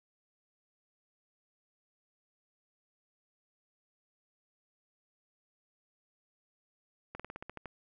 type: slowing click train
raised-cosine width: 0.5 ms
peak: -27 dBFS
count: 9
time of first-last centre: 7.15-7.657 s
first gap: 46 ms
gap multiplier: 1.09
effects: none